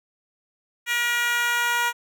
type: tone with high-pass filter sweep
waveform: 10% pulse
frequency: 477.4 Hz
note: A#4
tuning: 41 cents sharp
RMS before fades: -23 dBFS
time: 0.86-1.93 s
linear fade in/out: 50 ms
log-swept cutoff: 1900 to 1000 Hz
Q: 1.8
effects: none